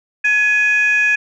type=tone pair together; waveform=sine; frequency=1689.8 / 2489 Hz; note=G#6 / D#7; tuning=+30 / 0 cents; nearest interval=perfect fifth; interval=670 cents; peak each=-13 dBFS; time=0.24-1.16 s; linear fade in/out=10 ms; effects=tanh soft clip ceiling -7 dBFS